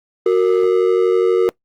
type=ring-modulated tone; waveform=triangle; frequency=415.3 Hz; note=G#4; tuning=in tune; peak=-6 dBFS; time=0.26-1.49 s; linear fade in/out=0 ms; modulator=46.1 Hz; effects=noise-tail reverb RT60 0.1 s tail -22 dB re dry + Opus 24 kbps